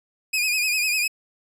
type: tone with vibrato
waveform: sawtooth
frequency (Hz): 2489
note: D#7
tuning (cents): 0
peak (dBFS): -17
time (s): 0.33-1.08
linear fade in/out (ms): 10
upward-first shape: sine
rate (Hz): 10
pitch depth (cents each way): 65
effects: resampled to 32000 Hz